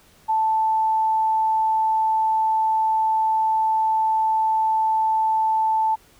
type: tone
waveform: sine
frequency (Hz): 880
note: A5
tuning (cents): 0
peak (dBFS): -17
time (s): 0.28-5.96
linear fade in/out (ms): 20
effects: pink hiss -54 dBFS RMS until 6.19 s